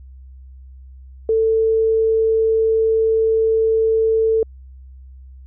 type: tone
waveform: sine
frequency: 445.1 Hz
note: A4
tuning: 20 cents sharp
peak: -13 dBFS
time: 1.29-4.43 s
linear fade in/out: 2 ms
effects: added 65 Hz sine -37 dBFS peak until 5.46 s